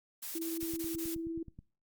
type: noise bursts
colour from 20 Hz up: blue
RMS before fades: -41 dBFS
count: 5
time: 0.22-1.15 s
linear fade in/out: 10 ms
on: 170 ms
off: 20 ms
type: tone with tremolo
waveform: sine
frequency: 329.6 Hz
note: E4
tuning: in tune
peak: -34 dBFS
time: 0.35-1.43 s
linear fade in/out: 5 ms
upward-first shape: triangle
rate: 18 Hz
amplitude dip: 30%
type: click train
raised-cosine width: 5 ms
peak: -35 dBFS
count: 10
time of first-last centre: 0.63-1.589 s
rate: 9.38 Hz
effects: noise-tail reverb RT60 0.4 s tail -26 dB re dry + Opus 48 kbps